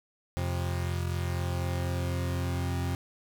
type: tone pair together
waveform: 40% pulse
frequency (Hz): 88.23 / 132.2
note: F2 / C3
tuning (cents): +18 / +18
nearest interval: perfect fifth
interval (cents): 700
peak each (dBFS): -29 / -33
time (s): 0.37-2.95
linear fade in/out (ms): 0
effects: none